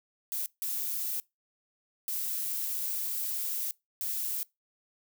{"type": "noise bursts at uneven times", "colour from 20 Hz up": "violet", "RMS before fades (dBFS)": -33, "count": 4, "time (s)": [[0.32, 0.46], [0.62, 1.2], [2.08, 3.71], [4.01, 4.43]], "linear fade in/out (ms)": 0, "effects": ["noise-tail reverb RT60 0.2 s tail -23 dB re dry"]}